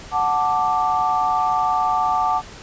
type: chord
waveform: sine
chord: D major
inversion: first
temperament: equal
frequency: 740 / 880 / 1174.7 Hz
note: F#5 / A5 / D6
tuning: 0 / 0 / 0 cents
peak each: -21 dBFS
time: 0.11-2.42 s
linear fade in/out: 50 ms
effects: pink hiss -39 dBFS RMS until 2.62 s + resampled to 16000 Hz